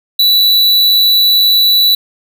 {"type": "tone", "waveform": "square", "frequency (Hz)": 3951, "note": "B7", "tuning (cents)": 0, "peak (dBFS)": -7, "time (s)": [0.19, 1.95], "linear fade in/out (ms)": 5, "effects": []}